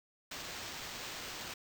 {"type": "noise with sample-and-hold", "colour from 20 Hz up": "white", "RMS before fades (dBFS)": -44, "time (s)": [0.31, 1.54], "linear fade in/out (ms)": 5, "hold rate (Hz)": 11025, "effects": []}